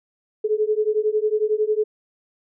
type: beating tone pair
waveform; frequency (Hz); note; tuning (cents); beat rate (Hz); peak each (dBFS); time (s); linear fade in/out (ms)
sine; 422.7 / 433.7; G#4 / A4; +31 / -25; 11; -21; 0.44-1.84; 10
effects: none